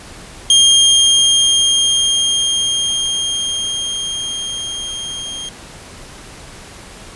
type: tone with level ramp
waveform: sawtooth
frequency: 3214 Hz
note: G7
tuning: 43 cents sharp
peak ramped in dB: -3 to -21 dBFS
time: 0.5-5.49 s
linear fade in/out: 2 ms
effects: pink hiss -36 dBFS RMS until 7.15 s + resampled to 24000 Hz